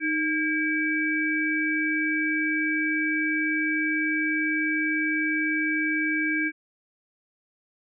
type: tone cluster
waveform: sine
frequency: 308.5 / 1615 / 2297 Hz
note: D#4 / G#6 / D7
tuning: -15 / -49 / -39 cents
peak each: -27 dBFS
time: 0-6.52 s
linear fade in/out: 50 ms
effects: none